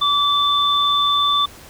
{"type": "tone pair together", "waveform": "sine", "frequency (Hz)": [1153, 3534], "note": ["D6", "A7"], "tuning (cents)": [-32, 7], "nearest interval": "octave + perfect fifth", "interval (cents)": 1939, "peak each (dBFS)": -17, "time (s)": [0.01, 1.46], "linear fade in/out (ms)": 10, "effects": ["pink hiss -42 dBFS RMS until 1.69 s"]}